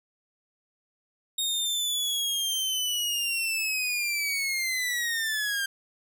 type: linear sweep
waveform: sawtooth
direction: down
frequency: 3729 to 1582 Hz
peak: -23 dBFS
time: 1.38-5.66 s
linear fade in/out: 5 ms
effects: none